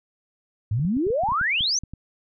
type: exponential sweep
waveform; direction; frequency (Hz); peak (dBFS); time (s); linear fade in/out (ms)
sine; up; 97.3 to 6430; -20; 0.71-1.79; 5
type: clicks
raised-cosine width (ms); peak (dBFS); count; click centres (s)
5; -24; 12; 0.795 / 0.85 / 0.968 / 1.068 / 1.104 / 1.236 / 1.288 / 1.32 / 1.413 / 1.608 / 1.836 / 1.936
effects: none